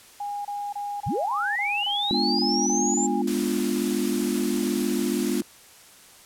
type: tone bursts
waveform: sine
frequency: 817 Hz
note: G#5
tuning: 29 cents flat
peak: -28 dBFS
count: 11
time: 0.2-3.22 s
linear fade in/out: 5 ms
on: 250 ms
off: 27 ms
type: linear sweep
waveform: sine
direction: up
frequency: 69.6 to 7390 Hz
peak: -24 dBFS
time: 1.06-3.07 s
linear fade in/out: 10 ms
type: chord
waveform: sine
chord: G# diminished seventh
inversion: none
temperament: equal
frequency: 207.7 / 246.9 / 293.7 / 349.2 Hz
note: G#3 / B3 / D4 / F4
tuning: 0 / 0 / 0 / 0 cents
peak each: -28 / -27 / -29 / -28 dBFS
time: 2.11-5.42 s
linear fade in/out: 0 ms
type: noise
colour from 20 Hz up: white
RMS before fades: -34 dBFS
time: 3.27-5.41 s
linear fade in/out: 5 ms
effects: white hiss -50 dBFS RMS until 6.25 s + low-pass 12000 Hz 12 dB/octave